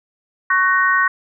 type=chord; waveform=sine; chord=F# major; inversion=second; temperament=equal with one note detuned; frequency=1108.7 / 1505 / 1864.7 Hz; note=C#6 / F#6 / A#6; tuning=0 / +29 / 0 cents; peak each=-17 dBFS; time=0.5-1.08 s; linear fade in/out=5 ms; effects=none